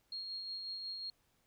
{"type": "tone with tremolo", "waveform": "sine", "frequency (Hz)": 4262, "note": "C8", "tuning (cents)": 31, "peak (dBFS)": -39, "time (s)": [0.12, 1.1], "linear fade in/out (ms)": 2, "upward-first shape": "sine", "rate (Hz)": 5.5, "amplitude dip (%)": 30, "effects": ["pink hiss -75 dBFS RMS until 1.46 s"]}